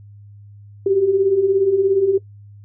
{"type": "beating tone pair", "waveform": "sine", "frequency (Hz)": [374.6, 391.6], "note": ["F#4", "G4"], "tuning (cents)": [21, -2], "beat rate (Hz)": 17, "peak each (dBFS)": [-20, -14], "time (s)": [0.86, 2.18], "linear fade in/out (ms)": 5, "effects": ["noise-tail reverb RT60 0.1 s tail -18 dB re dry", "added 102 Hz sine -39 dBFS peak until 2.64 s"]}